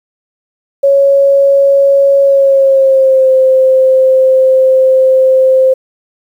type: tone with pitch glide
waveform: sine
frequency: 554.4 to 523.3 Hz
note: C#5 to C5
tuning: 0 to 0 cents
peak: -4 dBFS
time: 0.83-5.74 s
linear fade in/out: 10 ms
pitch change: -100 cents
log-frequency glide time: 2.22-3.3 s
effects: 7-bit